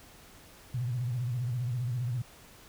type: tone with vibrato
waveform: sine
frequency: 122.5 Hz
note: B2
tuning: 14 cents flat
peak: -29 dBFS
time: 0.74-2.22 s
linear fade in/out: 5 ms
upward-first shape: sine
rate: 15 Hz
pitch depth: 110 cents each way
effects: pink hiss -54 dBFS RMS until 2.68 s